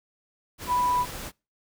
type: tone in noise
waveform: sine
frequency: 987.8 Hz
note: B5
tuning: in tune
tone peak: -21 dBFS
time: 0.67-1.06 s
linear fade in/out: 50 ms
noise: pink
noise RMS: -37 dBFS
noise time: 0.58-1.32 s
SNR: +13 dB
effects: noise-tail reverb RT60 0.3 s tail -26 dB re dry